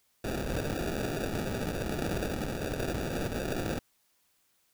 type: noise with sample-and-hold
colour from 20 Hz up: violet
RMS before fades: -33 dBFS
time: 0.24-3.79 s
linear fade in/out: 2 ms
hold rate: 1050 Hz
effects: white hiss -71 dBFS RMS until 4.73 s